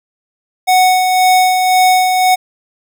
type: tone with tremolo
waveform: square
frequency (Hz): 740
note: F#5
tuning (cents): 0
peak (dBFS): -7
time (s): 0.67-2.36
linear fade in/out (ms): 20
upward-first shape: sine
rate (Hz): 1.9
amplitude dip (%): 40
effects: none